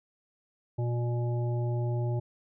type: harmonic tone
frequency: 120 Hz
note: B2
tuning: 49 cents flat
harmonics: 1 / 3 / 5 / 7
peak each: -27 / -37 / -41 / -44 dBFS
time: 0.78-2.2 s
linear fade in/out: 10 ms
effects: none